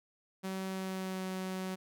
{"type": "tone with pitch glide", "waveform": "sawtooth", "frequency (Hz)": [190, 187.28], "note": ["F#3", "F#3"], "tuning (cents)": [46, 21], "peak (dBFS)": -32, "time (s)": [0.43, 1.76], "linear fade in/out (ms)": 20, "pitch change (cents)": -25, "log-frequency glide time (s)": [0.67, 1.25], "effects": []}